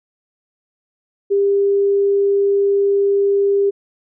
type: tone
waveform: sine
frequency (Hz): 399.3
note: G4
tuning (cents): +32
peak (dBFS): -12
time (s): 1.3-3.71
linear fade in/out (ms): 20
effects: none